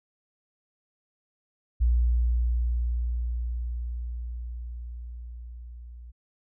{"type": "tone with level ramp", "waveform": "sine", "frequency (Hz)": 59.5, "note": "A#1", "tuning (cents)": 36, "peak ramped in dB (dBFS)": [-18, -41], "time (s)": [1.8, 6.12], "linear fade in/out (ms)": 20, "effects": []}